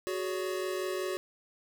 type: chord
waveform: square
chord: F# suspended second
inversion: none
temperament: equal with one note detuned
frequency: 370 / 415.3 / 566.7 Hz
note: F#4 / G#4 / C#5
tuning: 0 / 0 / +38 cents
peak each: -34 / -40 / -39 dBFS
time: 0.07-1.17 s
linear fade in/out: 0 ms
effects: none